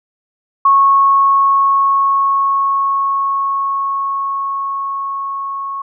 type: tone with level ramp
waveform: sine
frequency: 1100 Hz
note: C#6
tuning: 14 cents flat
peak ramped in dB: -6 to -20 dBFS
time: 0.65-5.82 s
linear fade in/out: 5 ms
effects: none